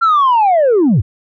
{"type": "linear sweep", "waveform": "sine", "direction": "down", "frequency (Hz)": [1382, 76], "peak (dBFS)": -6, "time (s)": [0.01, 1.02], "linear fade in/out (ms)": 20, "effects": ["tanh soft clip ceiling -6 dBFS"]}